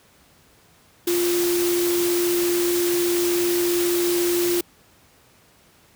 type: tone in noise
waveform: sine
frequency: 349.2 Hz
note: F4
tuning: in tune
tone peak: -19 dBFS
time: 1.07-4.61 s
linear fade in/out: 5 ms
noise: white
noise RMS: -27 dBFS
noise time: 1.07-4.61 s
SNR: +5 dB
effects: pink hiss -55 dBFS RMS until 5.95 s + high-pass 60 Hz 12 dB/octave